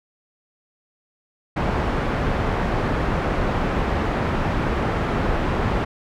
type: low-pass noise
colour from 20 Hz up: pink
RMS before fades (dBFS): -22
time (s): 1.56-5.85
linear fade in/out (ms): 10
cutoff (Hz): 1600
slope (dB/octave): 12
effects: none